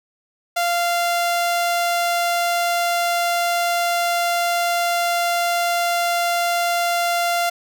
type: tone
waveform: sawtooth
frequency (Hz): 693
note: F5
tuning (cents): -14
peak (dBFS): -14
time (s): 0.56-7.5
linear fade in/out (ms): 10
effects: none